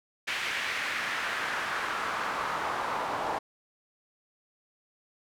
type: noise with band-pass filter sweep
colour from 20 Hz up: pink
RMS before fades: -32 dBFS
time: 0.27-3.39 s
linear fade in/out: 10 ms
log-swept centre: 2300 to 850 Hz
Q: 1.9
effects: none